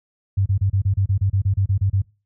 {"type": "tone bursts", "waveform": "sine", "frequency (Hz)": 97.7, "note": "G2", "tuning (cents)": -5, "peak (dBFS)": -15, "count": 14, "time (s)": [0.37, 2.02], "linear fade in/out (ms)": 10, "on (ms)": 90, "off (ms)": 30, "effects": ["noise-tail reverb RT60 0.3 s tail -22 dB re dry"]}